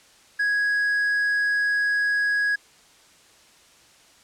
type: tone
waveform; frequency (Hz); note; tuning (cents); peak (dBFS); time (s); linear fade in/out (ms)
triangle; 1661.2; G#6; 0; -18; 0.39-2.56; 10
effects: white hiss -54 dBFS RMS until 4.23 s + low-pass 8000 Hz 12 dB/octave

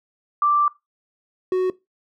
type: tone pair in turn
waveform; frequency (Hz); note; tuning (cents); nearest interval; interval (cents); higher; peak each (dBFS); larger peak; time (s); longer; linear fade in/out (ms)
sine / triangle; 1174.7 / 370; D6 / F#4; 0 / 0; octave + minor sixth; 2000; first; -15; neither; 0.42-0.68 / 1.52-1.7; first; 2
effects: noise-tail reverb RT60 0.2 s tail -19 dB re dry

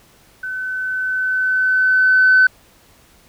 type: tone with level ramp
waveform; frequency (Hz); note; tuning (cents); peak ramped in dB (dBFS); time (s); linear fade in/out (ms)
sine; 1516; F#6; +42; -23 to -6; 0.43-2.47; 5
effects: tanh soft clip ceiling -4 dBFS + pink hiss -51 dBFS RMS until 3.28 s

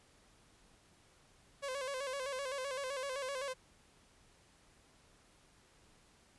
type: tone with vibrato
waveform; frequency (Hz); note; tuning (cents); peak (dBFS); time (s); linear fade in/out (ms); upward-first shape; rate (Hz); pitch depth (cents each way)
sawtooth; 538; C5; +48; -34; 1.62-3.54; 20; square; 7.8; 73
effects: pink hiss -66 dBFS RMS until 6.38 s + resampled to 24000 Hz

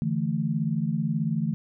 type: chord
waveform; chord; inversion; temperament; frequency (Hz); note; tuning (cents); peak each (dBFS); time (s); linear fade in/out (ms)
sine; D suspended second; none; just; 146.83 / 165.19 / 220.2; D3 / E3 / A3; 0 / +4 / +2; -29 / -27 / -28; 0.02-1.54; 0
effects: none

